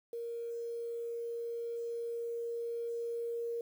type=tone with level ramp; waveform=sine; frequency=467.7 Hz; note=A#4; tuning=6 cents sharp; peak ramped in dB=-37 to -34 dBFS; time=0.13-3.61 s; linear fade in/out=2 ms; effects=10-bit